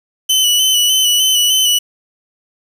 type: tone with vibrato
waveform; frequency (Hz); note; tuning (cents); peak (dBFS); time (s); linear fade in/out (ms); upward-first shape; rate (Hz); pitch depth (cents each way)
sawtooth; 3000; F#7; +23; -7; 0.29-1.79; 10; square; 3.3; 28
effects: 7-bit